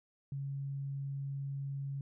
sine tone, 138.5 Hz, C#3, 1 cent flat, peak -36 dBFS, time 0.32-2.01 s, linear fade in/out 2 ms, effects none

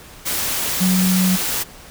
sine tone in noise, 185 Hz, F#3, in tune, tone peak -14 dBFS, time 0.8-1.37 s, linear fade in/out 20 ms, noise white, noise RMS -22 dBFS, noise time 0.25-1.64 s, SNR +5 dB, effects pink hiss -41 dBFS RMS until 1.9 s

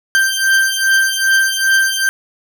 40% pulse beating tone pair, 1568 / 1570.5 Hz, G6 / G6, 0 / +3 cents, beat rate 2.5 Hz, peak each -13 / -14 dBFS, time 0.15-2.09 s, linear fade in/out 0 ms, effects none

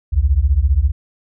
sine beating tone pair, 61.74 / 76.74 Hz, B1 / D#2, 0 / -23 cents, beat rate 15 Hz, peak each -14 dBFS, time 0.12-0.92 s, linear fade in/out 20 ms, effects none

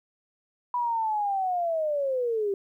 sine linear sweep, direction down, 986 to 386.4 Hz, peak -24 dBFS, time 0.74-2.54 s, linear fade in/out 2 ms, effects 11-bit

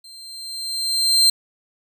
35% pulse tone with level ramp, 4145 Hz, C8, 17 cents flat, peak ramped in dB -39 to -9 dBFS, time 0.04-1.3 s, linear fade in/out 5 ms, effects none

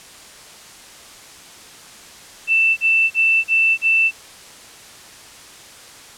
sine tone bursts, 2664 Hz, E7, 18 cents sharp, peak -12 dBFS, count 5, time 2.47-4.114 s, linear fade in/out 50 ms, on 300 ms, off 36 ms, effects white hiss -41 dBFS RMS until 6.17 s + low-pass 9000 Hz 12 dB/octave

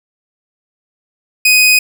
sawtooth tone, 2500 Hz, D#7, 8 cents sharp, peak -3 dBFS, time 1.45-1.79 s, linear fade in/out 5 ms, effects none

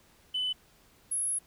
sine tone pair in turn, 3009 / 10747 Hz, F#7 / E9, +28 / +32 cents, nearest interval octave + minor seventh, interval 2204 cents, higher second, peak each -27 dBFS, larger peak neither, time 0.34-0.53 / 1.11-1.39 s, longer second, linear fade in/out 10 ms, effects tanh soft clip ceiling -24 dBFS + pink hiss -62 dBFS RMS until 1.46 s

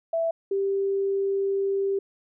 sine tone pair in turn, 661 / 393 Hz, E5 / G4, +5 / +4 cents, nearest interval major sixth, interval 901 cents, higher first, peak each -22 dBFS, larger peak neither, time 0.13-0.31 / 0.51-1.99 s, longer second, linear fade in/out 5 ms, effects none

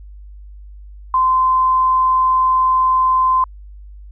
sine tone, 1034 Hz, C6, 21 cents flat, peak -11 dBFS, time 1.14-3.44 s, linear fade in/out 2 ms, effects added 50 Hz sine -34 dBFS peak until 4.11 s

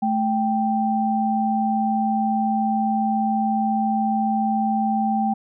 sine tone pair together, 218.2 / 784 Hz, A3 / G5, -14 / 0 cents, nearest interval octave + minor seventh, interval 2214 cents, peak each -21 dBFS, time 0.02-5.34 s, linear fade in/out 10 ms, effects none

